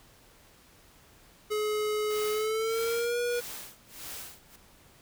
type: tone with pitch glide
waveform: square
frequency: 424.4 to 481.9 Hz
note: G#4 to B4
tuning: +38 to -43 cents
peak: -28 dBFS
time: 1.5-3.41 s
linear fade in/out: 20 ms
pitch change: +219 cents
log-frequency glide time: 2.3-3.19 s
type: noise with tremolo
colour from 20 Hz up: white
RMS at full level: -40 dBFS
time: 2.1-4.56 s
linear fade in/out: 5 ms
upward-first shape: sine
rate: 1.6 Hz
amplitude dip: 100%
effects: pink hiss -58 dBFS RMS until 5.01 s